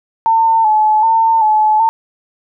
sine tone with vibrato, 880 Hz, A5, in tune, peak -8 dBFS, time 0.26-1.89 s, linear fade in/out 0 ms, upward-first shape square, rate 1.3 Hz, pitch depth 42 cents each way, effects none

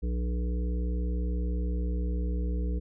harmonic tone, 60.2 Hz, B1, 44 cents flat, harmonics 1 / 3 / 5 / 7 / 8, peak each -27 / -37 / -41 / -44 / -45 dBFS, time 0.02-2.8 s, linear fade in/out 20 ms, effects none

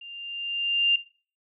sine tone with level ramp, 2794 Hz, F7, in tune, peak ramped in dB -40 to -17 dBFS, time 0.01-0.96 s, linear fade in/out 5 ms, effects noise-tail reverb RT60 0.4 s tail -17 dB re dry

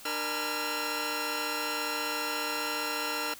15% pulse tone cluster, 299.7 / 467.9 / 830 / 998 / 1369 Hz, D4 / A#4 / G#5 / B5 / F6, +35 / +6 / -1 / +18 / -35 cents, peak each -32 / -31 / -34 / -34 / -27 dBFS, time 0.05-3.34 s, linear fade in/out 5 ms, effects white hiss -49 dBFS RMS until 3.39 s

